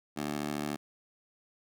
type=tone with high-pass filter; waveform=15% pulse; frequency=73.8 Hz; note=D2; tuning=9 cents sharp; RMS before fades=-35 dBFS; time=0.16-0.77 s; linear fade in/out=20 ms; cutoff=260 Hz; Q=1.1; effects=none